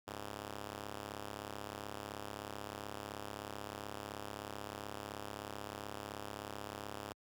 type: ring-modulated tone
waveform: 5% pulse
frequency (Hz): 103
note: G#2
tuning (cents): -14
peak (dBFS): -29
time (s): 0.07-7.13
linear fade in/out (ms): 10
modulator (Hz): 188
effects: high-pass 60 Hz 12 dB/octave